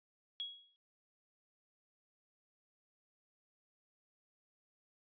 sine tone with exponential decay, 3322 Hz, G#7, in tune, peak -36 dBFS, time 0.4-0.76 s, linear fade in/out 0 ms, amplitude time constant 78 ms, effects noise-tail reverb RT60 0.5 s tail -26 dB re dry + resampled to 11025 Hz

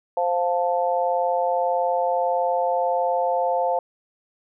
sine chord, F major, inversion second, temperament equal with one note detuned, 523.3 / 701.7 / 880 Hz, C5 / F5 / A5, 0 / +8 / 0 cents, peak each -23 / -23 / -25 dBFS, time 0.17-3.79 s, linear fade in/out 2 ms, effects none

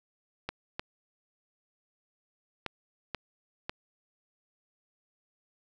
clicks, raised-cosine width 0.3 ms, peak -17 dBFS, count 5, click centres 0.49 / 0.795 / 2.663 / 3.147 / 3.695 s, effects none

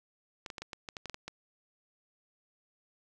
clicks, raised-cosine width 0.2 ms, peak -23 dBFS, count 11, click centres 0.462 / 0.502 / 0.582 / 0.62 / 0.732 / 0.888 / 0.968 / 1.057 / 1.097 / 1.144 / 1.28 s, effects none

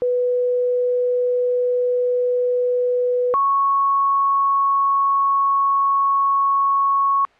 sine tone pair in turn, 493.9 / 1105.3 Hz, B4 / C#6, 0 / -5 cents, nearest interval octave + major second, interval 1395 cents, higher second, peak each -16 / -14 dBFS, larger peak second, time 0.02-3.34 / 3.34-7.25 s, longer second, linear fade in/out 0 ms, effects white hiss -52 dBFS RMS until 7.39 s + low-pass 2000 Hz 12 dB/octave

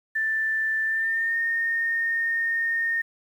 sine tone with pitch glide, 1768 to 1835.6 Hz, A6 to A#6, +8 to -27 cents, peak -22 dBFS, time 0.15-3.02 s, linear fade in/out 10 ms, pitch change +65 cents, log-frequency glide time 0.83-1.36 s, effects 9-bit

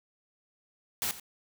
white noise with echo, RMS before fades -31 dBFS, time 1.02-1.11 s, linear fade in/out 0 ms, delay 88 ms, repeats 1, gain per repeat -15 dB, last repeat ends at 1.198 s, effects none

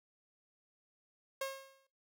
sawtooth tone with exponential decay, 540 Hz, C#5, 45 cents flat, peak -30 dBFS, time 1.41-1.87 s, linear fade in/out 5 ms, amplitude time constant 100 ms, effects noise-tail reverb RT60 0.4 s tail -22 dB re dry

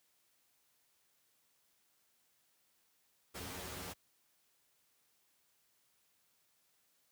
pink noise with comb filter, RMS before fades -45 dBFS, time 3.34-3.94 s, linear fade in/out 20 ms, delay 11 ms, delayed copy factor +0.7, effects white hiss -75 dBFS RMS until 7.11 s + high-pass 60 Hz 12 dB/octave

